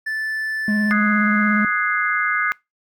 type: tone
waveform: triangle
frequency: 1755 Hz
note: A6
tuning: 5 cents flat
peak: -20 dBFS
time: 0.06-0.93 s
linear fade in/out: 10 ms
type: tone with vibrato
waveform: triangle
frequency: 210.6 Hz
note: G#3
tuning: 24 cents sharp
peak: -15 dBFS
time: 0.68-1.65 s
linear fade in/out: 2 ms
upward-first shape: square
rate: 17 Hz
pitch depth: 18 cents each way
type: chord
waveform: sine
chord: Ab dominant seventh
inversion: second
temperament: equal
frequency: 1244.5 / 1480 / 1661.2 / 2093 Hz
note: Eb6 / Gb6 / Ab6 / C7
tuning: 0 / 0 / 0 / 0 cents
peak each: -23 dBFS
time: 0.91-2.52 s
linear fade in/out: 0 ms
effects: noise-tail reverb RT60 0.2 s tail -22 dB re dry